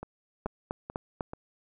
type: two click trains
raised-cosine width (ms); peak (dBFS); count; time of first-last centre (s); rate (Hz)
1; -24 / -17; 4 / 4; 0.03-1.334 / 0.46-1.208; 2.3 / 4.01
effects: none

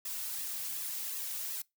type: noise with flanger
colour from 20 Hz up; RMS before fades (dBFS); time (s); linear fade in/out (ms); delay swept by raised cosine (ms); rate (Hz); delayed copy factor
blue; -38; 0.05-1.62; 5; 1.3 to 3; 2.7; -0.7
effects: noise-tail reverb RT60 0.2 s tail -24 dB re dry

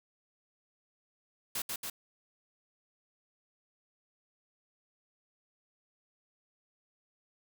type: noise with echo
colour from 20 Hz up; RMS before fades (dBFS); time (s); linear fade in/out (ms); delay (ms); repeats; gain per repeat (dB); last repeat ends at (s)
white; -35; 1.55-1.62; 5; 140; 2; -2; 1.9
effects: none

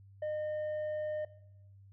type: tone with tanh clipping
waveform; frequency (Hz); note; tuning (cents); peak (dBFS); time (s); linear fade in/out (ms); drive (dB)
triangle; 610; D#5; -34; -34; 0.22-1.25; 5; 8
effects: noise-tail reverb RT60 0.8 s tail -18 dB re dry + added 98 Hz sine -54 dBFS peak until 1.92 s

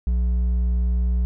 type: tone with hard clipping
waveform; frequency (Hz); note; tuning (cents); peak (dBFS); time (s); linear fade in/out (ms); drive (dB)
sine; 60.3; B1; -41; -19; 0.07-1.25; 0; 4
effects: none

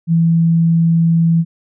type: tone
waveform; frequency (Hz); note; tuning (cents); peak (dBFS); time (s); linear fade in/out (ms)
sine; 165.9; E3; +11; -9; 0.07-1.45; 50
effects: none

